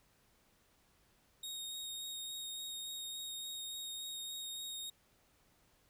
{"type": "tone with vibrato", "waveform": "sawtooth", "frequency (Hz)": 3734, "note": "A#7", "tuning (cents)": 2, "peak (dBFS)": -39, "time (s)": [1.43, 4.9], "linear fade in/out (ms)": 5, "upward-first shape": "sine", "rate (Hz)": 3.5, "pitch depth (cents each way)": 11, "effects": ["pink hiss -71 dBFS RMS until 5.89 s"]}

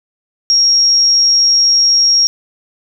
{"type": "tone", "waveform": "sine", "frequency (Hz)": 5588, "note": "F8", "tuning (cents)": 0, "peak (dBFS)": -7, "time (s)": [0.5, 2.27], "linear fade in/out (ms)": 0, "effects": []}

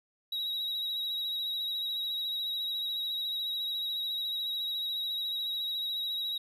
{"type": "tone with vibrato", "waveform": "triangle", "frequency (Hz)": 3846, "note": "B7", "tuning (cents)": -47, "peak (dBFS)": -30, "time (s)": [0.32, 6.38], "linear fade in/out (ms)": 5, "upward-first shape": "sine", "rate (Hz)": 14, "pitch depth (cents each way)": 30, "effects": []}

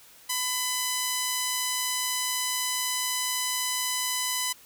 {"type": "tone", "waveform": "5% pulse", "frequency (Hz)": 1004, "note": "B5", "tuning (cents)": 28, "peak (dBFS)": -14, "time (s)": [0.29, 4.53], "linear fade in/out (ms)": 10, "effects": ["white hiss -53 dBFS RMS until 4.65 s"]}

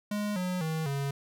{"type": "tone with pitch steps", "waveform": "square", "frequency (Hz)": [207.7, 181.86, 159.24, 139.43], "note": ["G#3", "F#3", "D#3", "C#3"], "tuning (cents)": [0, -30, 40, 10], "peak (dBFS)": -30, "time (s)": [0.11, 1.11], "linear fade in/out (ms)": 5, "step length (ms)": 250, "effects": []}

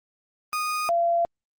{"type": "tone pair in turn", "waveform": ["35% pulse", "sine"], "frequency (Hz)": [1236, 683.3], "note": ["D#6", "F5"], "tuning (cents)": [-12, -38], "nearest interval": "minor seventh", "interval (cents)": 1026, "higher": "first", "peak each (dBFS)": [-23, -19], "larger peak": "second", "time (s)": [[0.53, 0.89], [0.89, 1.25]], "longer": "neither", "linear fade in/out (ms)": 0, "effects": ["Opus 32 kbps"]}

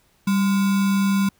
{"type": "tone with sample-and-hold", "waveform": "sine", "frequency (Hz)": 196.3, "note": "G3", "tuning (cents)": 3, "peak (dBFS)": -16, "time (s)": [0.27, 1.29], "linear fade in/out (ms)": 5, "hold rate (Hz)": 1225, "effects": ["pink hiss -61 dBFS RMS until 1.39 s"]}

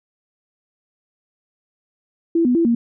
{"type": "tone with pitch steps", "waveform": "sine", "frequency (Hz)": [333.7, 247, 334.9, 234.3], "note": ["E4", "B3", "E4", "A#3"], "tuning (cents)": [21, 0, 27, 9], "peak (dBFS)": -13, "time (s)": [2.35, 2.75], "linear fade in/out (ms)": 5, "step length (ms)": 100, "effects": []}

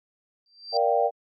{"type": "tone with exponential growth", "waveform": "sine", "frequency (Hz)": 4699, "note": "D8", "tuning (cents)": 0, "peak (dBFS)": -26, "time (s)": [0.46, 0.77], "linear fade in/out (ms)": 1, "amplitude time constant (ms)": 67}
{"type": "chord", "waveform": "sine", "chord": "G minor seventh", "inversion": "first", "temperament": "equal with one note detuned", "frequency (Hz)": [469.1, 587.3, 698.5, 784], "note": ["Bb4", "D5", "F5", "G5"], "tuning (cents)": [11, 0, 0, 0], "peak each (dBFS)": -25, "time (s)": [0.72, 1.11], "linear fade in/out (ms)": 50}
{"effects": ["Opus 48 kbps"]}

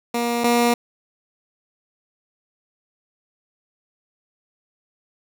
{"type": "tone pair in turn", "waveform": "15% pulse", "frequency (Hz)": [237.1, 238.3], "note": ["A#3", "A#3"], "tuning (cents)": [30, 38], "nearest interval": "unison", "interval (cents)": 8, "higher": "second", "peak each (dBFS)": [-14, -9], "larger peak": "second", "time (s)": [[0.14, 0.44], [0.44, 0.74]], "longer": "neither", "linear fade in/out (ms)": 5, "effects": []}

